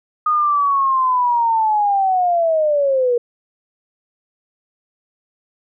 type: linear sweep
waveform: sine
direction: down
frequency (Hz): 1238 to 472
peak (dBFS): -13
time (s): 0.26-3.18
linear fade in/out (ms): 5
effects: none